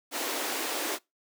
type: high-pass noise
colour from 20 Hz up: pink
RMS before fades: -32 dBFS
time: 0.11-0.99 s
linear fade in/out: 50 ms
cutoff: 270 Hz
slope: 48 dB/octave
effects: noise-tail reverb RT60 0.2 s tail -23 dB re dry